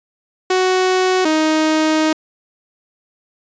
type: tone pair in turn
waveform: sawtooth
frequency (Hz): 371.1 / 312.8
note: F#4 / D#4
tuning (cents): +5 / +9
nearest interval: minor third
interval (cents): 296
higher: first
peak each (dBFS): -9 / -9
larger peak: neither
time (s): 0.5-1.25 / 1.25-2.13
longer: second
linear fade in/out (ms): 5
effects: resampled to 16000 Hz